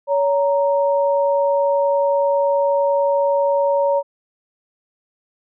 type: tone pair together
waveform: sine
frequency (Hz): 563.8 / 932.3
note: C#5 / A#5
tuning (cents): +29 / 0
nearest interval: major sixth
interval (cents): 871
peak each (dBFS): -15 / -21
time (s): 0.07-4.03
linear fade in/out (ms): 50
effects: none